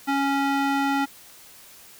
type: tone with band-pass filter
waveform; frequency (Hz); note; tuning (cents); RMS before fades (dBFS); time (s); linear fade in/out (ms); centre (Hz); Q
square; 277.2; C#4; 0; -23; 0.07-1.06; 20; 1100; 0.66
effects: white hiss -48 dBFS RMS until 1.99 s